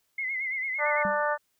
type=tone with vibrato; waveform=sine; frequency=2093 Hz; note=C7; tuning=in tune; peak=-28 dBFS; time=0.18-1.03 s; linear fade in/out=5 ms; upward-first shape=sine; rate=8.9 Hz; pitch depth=71 cents each way
type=harmonic tone; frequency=296.3 Hz; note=D4; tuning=15 cents sharp; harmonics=2 / 3 / 4 / 5 / 6; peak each=-28 / -30 / -31 / -32 / -33 dBFS; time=0.78-1.38 s; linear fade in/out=50 ms
type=tone with exponential decay; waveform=sine; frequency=197.6 Hz; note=G3; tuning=14 cents sharp; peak=-28 dBFS; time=1.05-1.26 s; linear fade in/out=0 ms; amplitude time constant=45 ms
effects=white hiss -73 dBFS RMS until 1.59 s